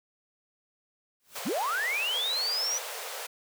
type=noise with exponential growth; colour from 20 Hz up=white; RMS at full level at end=-39 dBFS; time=1.2-1.39 s; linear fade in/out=0 ms; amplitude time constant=41 ms
type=high-pass noise; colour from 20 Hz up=pink; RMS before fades=-38 dBFS; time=1.35-3.27 s; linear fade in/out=10 ms; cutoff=430 Hz; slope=96 dB/octave
type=linear sweep; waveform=sine; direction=up; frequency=140.4 to 5980 Hz; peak=-27 dBFS; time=1.45-2.79 s; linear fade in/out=20 ms
effects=none